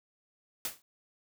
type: noise with exponential decay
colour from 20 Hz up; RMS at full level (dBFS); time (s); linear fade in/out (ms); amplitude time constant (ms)
white; -31; 0.65-0.82; 1; 35
effects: none